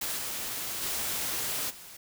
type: noise with level steps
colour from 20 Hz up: white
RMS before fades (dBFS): -33 / -35 / -32 / -47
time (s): 0.01-1.97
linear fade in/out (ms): 5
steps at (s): 0.17 / 0.81 / 1.69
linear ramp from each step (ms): 20
effects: none